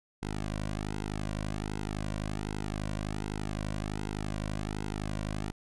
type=tone with flanger; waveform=sawtooth; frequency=51.8 Hz; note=G#1; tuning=4 cents flat; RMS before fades=-35 dBFS; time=0.22-5.52 s; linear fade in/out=10 ms; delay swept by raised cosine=1.7 to 2.38 ms; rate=1.3 Hz; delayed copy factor=-0.95; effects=resampled to 24000 Hz